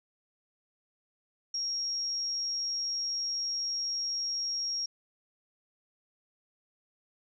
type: tone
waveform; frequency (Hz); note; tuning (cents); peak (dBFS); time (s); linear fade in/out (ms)
sine; 5588; F8; 0; -30; 1.54-4.86; 5
effects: none